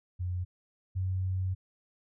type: tone pair in turn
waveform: sine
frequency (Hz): 90.2 / 93.33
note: F#2 / F#2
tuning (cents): -44 / +15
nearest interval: minor second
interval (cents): 59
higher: second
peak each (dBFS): -30 / -28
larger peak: second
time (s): 0.19-0.45 / 0.95-1.55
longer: second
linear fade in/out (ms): 20
effects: none